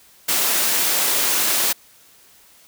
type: high-pass noise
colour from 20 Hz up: white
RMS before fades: -19 dBFS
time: 0.28-1.73 s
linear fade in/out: 10 ms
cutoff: 230 Hz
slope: 12 dB/octave
effects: white hiss -51 dBFS RMS until 2.67 s